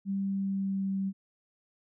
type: tone with pitch glide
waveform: sine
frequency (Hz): 196 to 193.75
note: G3 to G3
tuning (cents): 0 to -20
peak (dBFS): -28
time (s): 0.05-1.13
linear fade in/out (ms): 50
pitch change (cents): -20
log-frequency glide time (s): 0.2-0.92
effects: none